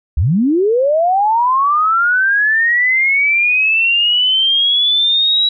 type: linear sweep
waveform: sine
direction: up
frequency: 58 to 3900 Hz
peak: -10 dBFS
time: 0.17-5.49 s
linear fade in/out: 5 ms
effects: none